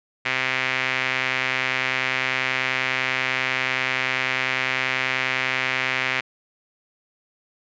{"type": "tone with band-pass filter", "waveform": "sawtooth", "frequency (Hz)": 130.2, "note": "C3", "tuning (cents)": -8, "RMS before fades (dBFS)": -24, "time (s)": [0.25, 6.21], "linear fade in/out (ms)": 10, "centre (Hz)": 2200, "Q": 2.9, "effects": ["resampled to 16000 Hz"]}